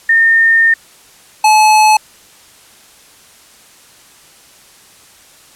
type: tone pair in turn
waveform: sine / square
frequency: 1821 / 859.4 Hz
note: A#6 / A5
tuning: -41 / -41 cents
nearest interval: octave + minor second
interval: 1300 cents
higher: first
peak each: -6 dBFS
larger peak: neither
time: 0.09-0.74 / 1.44-1.97 s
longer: first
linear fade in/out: 5 ms
effects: white hiss -43 dBFS RMS until 5.55 s + low-pass 11000 Hz 12 dB/octave